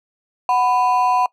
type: ring-modulated tone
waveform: triangle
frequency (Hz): 868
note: A5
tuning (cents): -24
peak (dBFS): -9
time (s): 0.49-1.26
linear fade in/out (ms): 2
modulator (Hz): 128
effects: noise-tail reverb RT60 0.1 s tail -21 dB re dry